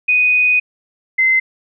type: tone pair in turn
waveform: sine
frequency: 2489 / 2064 Hz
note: D#7 / C7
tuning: 0 / -24 cents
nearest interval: minor third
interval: 324 cents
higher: first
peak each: -10 dBFS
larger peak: neither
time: 0.08-0.6 / 1.18-1.4 s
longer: first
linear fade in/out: 10 ms
effects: none